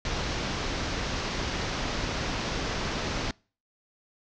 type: low-pass noise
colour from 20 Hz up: pink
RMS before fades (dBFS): -31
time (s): 0.05-3.31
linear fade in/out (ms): 2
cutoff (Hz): 6200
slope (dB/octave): 48
effects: noise-tail reverb RT60 0.4 s tail -26 dB re dry